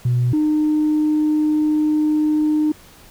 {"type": "tone pair in turn", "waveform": "sine", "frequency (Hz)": [122.8, 305], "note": ["B2", "D#4"], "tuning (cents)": [-9, -34], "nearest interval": "octave + major third", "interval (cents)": 1575, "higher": "second", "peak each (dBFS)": -13, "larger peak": "neither", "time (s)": [[0.05, 0.33], [0.33, 2.72]], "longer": "second", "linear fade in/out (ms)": 5, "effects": ["tanh soft clip ceiling -11 dBFS", "pink hiss -46 dBFS RMS until 3.1 s"]}